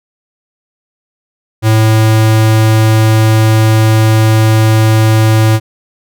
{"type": "tone", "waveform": "square", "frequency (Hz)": 110, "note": "A2", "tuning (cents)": 0, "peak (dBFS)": -6, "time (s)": [1.62, 5.6], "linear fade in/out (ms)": 50, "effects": []}